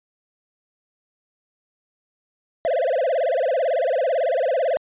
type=tone with vibrato; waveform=triangle; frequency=587.3 Hz; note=D5; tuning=in tune; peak=-16 dBFS; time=2.65-4.77 s; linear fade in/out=0 ms; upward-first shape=sine; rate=18 Hz; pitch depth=280 cents each way; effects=resampled to 8000 Hz